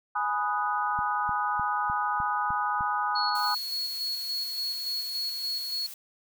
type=chord; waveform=sine; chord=G# minor seventh; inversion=none; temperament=equal with one note detuned; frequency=833 / 987.8 / 1244.5 / 1480 Hz; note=G#5 / B5 / D#6 / F#6; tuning=+5 / 0 / 0 / 0 cents; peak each=-30 / -32 / -29 / -34 dBFS; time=0.15-3.55 s; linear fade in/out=10 ms
type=click train; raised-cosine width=5 ms; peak=-28 dBFS; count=7; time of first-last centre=0.99-2.808 s; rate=3.3 Hz
type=tone with tremolo; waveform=sine; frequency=4348 Hz; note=C#8; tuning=34 cents flat; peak=-28 dBFS; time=3.15-5.87 s; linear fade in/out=10 ms; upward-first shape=square; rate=3.5 Hz; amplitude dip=35%
type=noise; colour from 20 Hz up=blue; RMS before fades=-42 dBFS; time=3.35-5.94 s; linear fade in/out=2 ms
effects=none